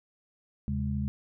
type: tone cluster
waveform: sine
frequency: 78.8 / 134.3 / 206.9 Hz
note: D#2 / C3 / G#3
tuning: +23 / +46 / -6 cents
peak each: -32 / -33 / -32 dBFS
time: 0.68-1.08 s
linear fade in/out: 0 ms
effects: none